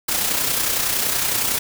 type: noise with amplitude modulation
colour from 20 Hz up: white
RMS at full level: -19 dBFS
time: 0.08-1.59 s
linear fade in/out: 10 ms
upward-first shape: sine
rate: 30.8 Hz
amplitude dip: 45%
effects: none